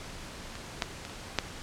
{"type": "clicks", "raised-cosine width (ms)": 0.2, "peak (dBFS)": [-24, -9, -21, -28, -7], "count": 5, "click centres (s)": [0.554, 0.822, 1.051, 1.097, 1.387], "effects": ["pink hiss -43 dBFS RMS until 1.62 s", "low-pass 8000 Hz 12 dB/octave"]}